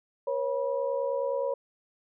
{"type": "tone cluster", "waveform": "sine", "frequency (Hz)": [478.5, 548, 971], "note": ["A#4", "C#5", "B5"], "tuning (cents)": [45, -20, -30], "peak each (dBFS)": [-32, -28, -37], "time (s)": [0.27, 1.54], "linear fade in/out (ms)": 5, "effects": []}